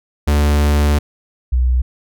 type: tone pair in turn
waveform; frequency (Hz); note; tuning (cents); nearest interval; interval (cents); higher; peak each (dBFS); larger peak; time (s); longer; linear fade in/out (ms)
45% pulse / sine; 73.42 / 62.31; D2 / B1; 0 / +16; minor third; 284; first; -11; neither; 0.27-0.99 / 1.52-1.82; first; 10
effects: none